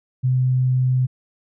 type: tone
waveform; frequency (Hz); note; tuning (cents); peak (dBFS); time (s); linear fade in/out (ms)
sine; 128.1; C3; -36; -15; 0.23-1.07; 20
effects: none